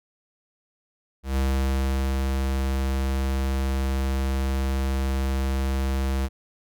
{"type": "tone with ADSR envelope", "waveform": "square", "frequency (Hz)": 66.8, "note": "C2", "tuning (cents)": 36, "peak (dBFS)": -21, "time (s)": [1.23, 6.29], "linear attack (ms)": 140, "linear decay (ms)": 760, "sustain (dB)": -2, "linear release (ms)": 41, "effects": []}